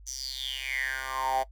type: tone with high-pass filter sweep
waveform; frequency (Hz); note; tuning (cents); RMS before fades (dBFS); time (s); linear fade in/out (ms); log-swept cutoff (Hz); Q
10% pulse; 132.1; C3; +17; -32; 0.06-1.44; 20; 6300 to 700; 9
effects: noise-tail reverb RT60 0.1 s tail -20 dB re dry + added 50 Hz sine -47 dBFS peak until 1.51 s